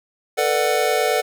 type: chord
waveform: square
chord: B minor seventh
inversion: third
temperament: just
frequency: 444.5 / 493.9 / 592.7 / 740.8 Hz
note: A4 / B4 / D5 / F#5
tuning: +18 / 0 / +16 / +2 cents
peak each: -23 / -24 / -24 / -23 dBFS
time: 0.37-1.22 s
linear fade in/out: 20 ms
effects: none